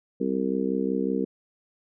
harmonic tone, 65.41 Hz, C2, in tune, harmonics 3 / 4 / 5 / 6 / 7, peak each -29 / -28 / -32 / -31 / -30 dBFS, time 0.2-1.25 s, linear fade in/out 10 ms, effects none

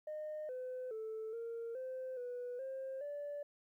sine tone with pitch steps, 612 / 508 / 439.7 / 462.5 / 517 / 491 / 531 / 580 Hz, D#5 / B4 / A4 / A#4 / C5 / B4 / C5 / D5, -29 / +49 / -1 / -14 / -21 / -10 / +25 / -22 cents, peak -39 dBFS, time 0.07-3.43 s, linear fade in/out 5 ms, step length 420 ms, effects tanh soft clip ceiling -38 dBFS + 13-bit

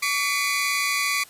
sawtooth tone cluster, 1144 / 2011 / 2230 / 2420 Hz, D6 / B6 / C#7 / D#7, -46 / +31 / +10 / -49 cents, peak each -24 dBFS, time 0.02-1.24 s, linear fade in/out 10 ms, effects white hiss -49 dBFS RMS until 1.29 s + resampled to 32000 Hz

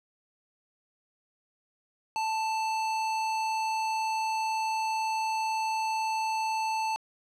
square tone, 882 Hz, A5, 4 cents sharp, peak -28 dBFS, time 2.16-6.96 s, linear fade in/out 0 ms, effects low-pass 7000 Hz 12 dB/octave

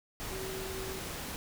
sine tone in noise, 380.5 Hz, F#4, 48 cents sharp, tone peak -40 dBFS, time 0.31-0.99 s, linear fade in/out 0 ms, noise pink, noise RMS -40 dBFS, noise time 0.2-1.36 s, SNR -3 dB, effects none

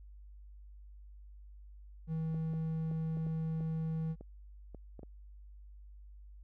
triangle tone, 160.5 Hz, E3, 46 cents flat, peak -31 dBFS, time 2.07-4.16 s, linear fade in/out 50 ms
clicks, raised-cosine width 2 ms, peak -35 dBFS, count 10, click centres 2.345 / 2.536 / 2.914 / 3.171 / 3.267 / 3.607 / 4.21 / 4.747 / 4.993 / 5.032 s
effects added 50 Hz sine -50 dBFS peak until 6.43 s

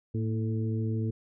harmonic tone with a mistuned harmonic, 110 Hz, A2, in tune, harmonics 1 / 2 / 3 / 4, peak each -28 / -34 / -38 / -40 dBFS, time 0.14-1.11 s, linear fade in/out 10 ms, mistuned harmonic 2, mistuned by +52 cents, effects none

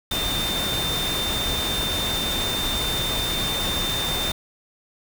sine tone in noise, 3603 Hz, A7, 40 cents sharp, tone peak -25 dBFS, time 0.11-4.32 s, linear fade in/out 5 ms, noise pink, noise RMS -27 dBFS, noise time 0.11-4.32 s, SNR -1 dB, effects none

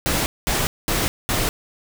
pink noise bursts, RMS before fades -21 dBFS, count 4, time 0.06-1.49 s, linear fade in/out 0 ms, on 200 ms, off 210 ms, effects none

